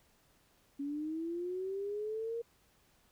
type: linear sweep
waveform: sine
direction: up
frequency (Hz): 277.2 to 469.7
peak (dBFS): -35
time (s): 0.79-2.42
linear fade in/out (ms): 10
effects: pink hiss -69 dBFS RMS until 3.11 s

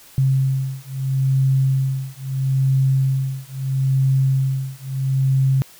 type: beating tone pair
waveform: sine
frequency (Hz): 133.3 / 134.06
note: C3 / C3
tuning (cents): +33 / +42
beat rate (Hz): 0.76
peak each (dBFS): -19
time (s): 0.18-5.62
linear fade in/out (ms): 0
effects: white hiss -46 dBFS RMS until 5.79 s

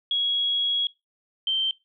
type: tone pair in turn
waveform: sine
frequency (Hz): 3322 / 3127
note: G#7 / G7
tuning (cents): 0 / -5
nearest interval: minor second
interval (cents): 105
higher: first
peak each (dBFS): -21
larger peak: neither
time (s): 0.11-0.87 / 1.47-1.71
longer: first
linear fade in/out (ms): 2
effects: noise-tail reverb RT60 0.2 s tail -20 dB re dry

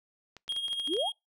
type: clicks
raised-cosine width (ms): 0.2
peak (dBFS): -29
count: 10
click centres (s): 0.367 / 0.48 / 0.523 / 0.564 / 0.682 / 0.73 / 0.798 / 0.875 / 0.936 / 0.967
type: tone with tremolo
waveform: triangle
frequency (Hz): 3255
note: G#7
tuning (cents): -36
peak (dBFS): -27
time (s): 0.49-1.12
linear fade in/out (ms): 2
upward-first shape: sine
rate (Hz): 14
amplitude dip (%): 55
type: exponential sweep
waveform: sine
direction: up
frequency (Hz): 258.9 to 954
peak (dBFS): -28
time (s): 0.87-1.1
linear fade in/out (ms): 50
effects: noise-tail reverb RT60 0.2 s tail -26 dB re dry

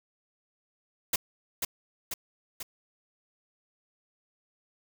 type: noise with echo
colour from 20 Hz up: white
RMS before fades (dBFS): -26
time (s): 1.13-1.16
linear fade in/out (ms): 5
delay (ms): 490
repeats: 3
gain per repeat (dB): -4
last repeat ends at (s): 2.63
effects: none

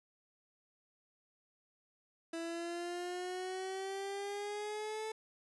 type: exponential sweep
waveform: 30% pulse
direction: up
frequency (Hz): 329.6 to 440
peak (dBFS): -36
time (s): 2.33-5.12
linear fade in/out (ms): 5
effects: resampled to 24000 Hz

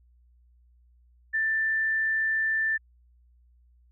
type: tone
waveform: sine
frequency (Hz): 1773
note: A6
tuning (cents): +13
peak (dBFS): -23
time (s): 1.33-2.78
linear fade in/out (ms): 20
effects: added 60 Hz sine -57 dBFS peak until 3.91 s

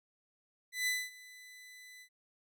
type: tone with ADSR envelope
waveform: sawtooth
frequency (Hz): 2000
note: B6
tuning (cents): +21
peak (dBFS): -26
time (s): 0.72-2.09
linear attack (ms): 150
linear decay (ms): 230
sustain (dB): -22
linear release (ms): 76
effects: none

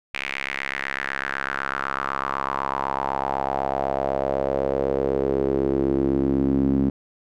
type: tone with band-pass filter sweep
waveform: sawtooth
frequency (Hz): 68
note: C#2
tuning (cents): -33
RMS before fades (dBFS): -24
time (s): 0.14-6.9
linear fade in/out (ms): 5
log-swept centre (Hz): 2400 to 250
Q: 3.9
effects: none

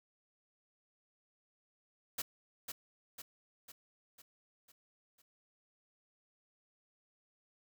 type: noise with echo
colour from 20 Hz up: white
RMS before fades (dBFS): -38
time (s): 2.18-2.22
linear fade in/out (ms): 5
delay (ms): 500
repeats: 6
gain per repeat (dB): -5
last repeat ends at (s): 5.22
effects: none

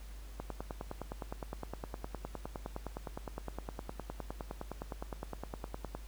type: click train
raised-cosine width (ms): 1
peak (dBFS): -25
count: 55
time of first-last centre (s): 0.4-5.95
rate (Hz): 9.73
effects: added 50 Hz sine -45 dBFS peak until 6.07 s + pink hiss -58 dBFS RMS until 6.07 s

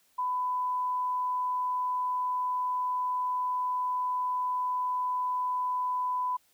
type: tone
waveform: sine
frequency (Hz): 1000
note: B5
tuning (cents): +21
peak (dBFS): -27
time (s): 0.18-6.37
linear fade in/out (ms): 10
effects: white hiss -67 dBFS RMS until 6.53 s

